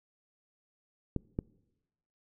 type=clicks; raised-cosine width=3 ms; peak=-18 dBFS; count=2; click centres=1.163 / 1.389 s; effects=noise-tail reverb RT60 1.0 s tail -24 dB re dry